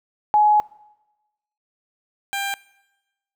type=tone pair in turn; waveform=sine / 15% pulse; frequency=842 / 794.4 Hz; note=G#5 / G5; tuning=+24 / +23 cents; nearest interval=minor second; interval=101 cents; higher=first; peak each=-12 / -17 dBFS; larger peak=first; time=0.34-0.6 / 2.33-2.54 s; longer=first; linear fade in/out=0 ms; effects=noise-tail reverb RT60 1.0 s tail -22 dB re dry